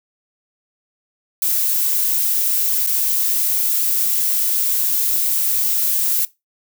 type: noise with dropouts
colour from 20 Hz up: violet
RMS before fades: -18 dBFS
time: 1.42-6.25 s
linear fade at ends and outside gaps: 1 ms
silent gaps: 2.864-2.871 s
effects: noise-tail reverb RT60 0.2 s tail -19 dB re dry

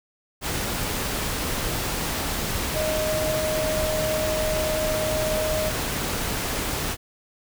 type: tone in noise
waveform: sine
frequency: 622.3 Hz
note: D#5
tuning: in tune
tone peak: -24 dBFS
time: 2.73-5.72 s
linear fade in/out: 50 ms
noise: pink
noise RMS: -27 dBFS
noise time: 0.41-6.97 s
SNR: 0 dB
effects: none

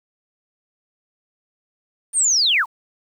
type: linear sweep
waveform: sine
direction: down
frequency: 9140 to 784 Hz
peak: -14 dBFS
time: 2.13-2.66 s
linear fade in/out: 50 ms
effects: 8-bit

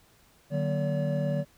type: tone cluster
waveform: triangle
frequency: 150.1 / 188 / 238.8 / 571 Hz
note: D3 / F#3 / A#3 / D5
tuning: +38 / +28 / +42 / -49 cents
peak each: -26 / -32 / -34 / -29 dBFS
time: 0.5-1.45 s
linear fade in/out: 50 ms
effects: pink hiss -61 dBFS RMS until 1.57 s

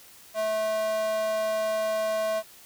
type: tone with high-pass filter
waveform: square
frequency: 217.3 Hz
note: A3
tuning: 21 cents flat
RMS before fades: -27 dBFS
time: 0.34-2.43 s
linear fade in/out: 50 ms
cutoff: 710 Hz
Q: 5.5
effects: white hiss -51 dBFS RMS until 2.65 s

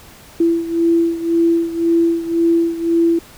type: beating tone pair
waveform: sine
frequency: 334.4 / 336.3 Hz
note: E4 / E4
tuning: +25 / +35 cents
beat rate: 1.9 Hz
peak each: -14 / -18 dBFS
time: 0.4-3.19 s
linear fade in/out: 5 ms
effects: pink hiss -42 dBFS RMS until 3.37 s

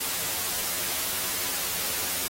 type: noise with comb filter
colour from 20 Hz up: white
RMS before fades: -29 dBFS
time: 0-2.28 s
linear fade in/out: 10 ms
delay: 11 ms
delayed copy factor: +0.85
effects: AAC 48 kbps

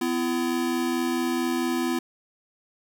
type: tone pair together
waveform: square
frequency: 252.5 / 337 Hz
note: B3 / E4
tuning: +39 / +38 cents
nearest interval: perfect fourth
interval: 499 cents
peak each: -27 dBFS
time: 0.01-1.99 s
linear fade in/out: 5 ms
effects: none

